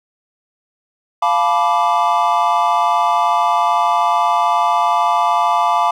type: chord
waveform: triangle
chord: B half-diminished seventh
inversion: second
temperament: equal with one note detuned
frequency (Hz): 698.5 / 865.4 / 987.8 / 1174.7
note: F5 / A5 / B5 / D6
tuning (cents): 0 / -29 / 0 / 0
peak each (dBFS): -16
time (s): 1.22-5.91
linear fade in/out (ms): 5
effects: none